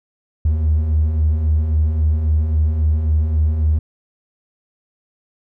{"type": "beating tone pair", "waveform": "triangle", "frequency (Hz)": [74.4, 78.1], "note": ["D2", "D#2"], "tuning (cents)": [23, 7], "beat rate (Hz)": 3.7, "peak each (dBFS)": [-20, -11], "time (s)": [0.45, 3.79], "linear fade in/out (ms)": 5, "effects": ["tanh soft clip ceiling -8 dBFS"]}